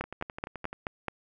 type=two click trains; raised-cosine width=0.5 ms; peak=-23 / -16 dBFS; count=9 / 6; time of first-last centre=0.04-0.73 / 0.01-1.083 s; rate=11.6 / 4.66 Hz; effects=none